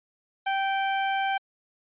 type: tone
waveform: sawtooth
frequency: 780 Hz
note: G5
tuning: 9 cents flat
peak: -20 dBFS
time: 0.46-1.38 s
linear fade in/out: 10 ms
effects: resampled to 8000 Hz